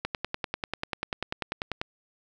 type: click train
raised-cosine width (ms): 0.3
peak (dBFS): -13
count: 19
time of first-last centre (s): 0.05-1.815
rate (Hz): 10.2
effects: none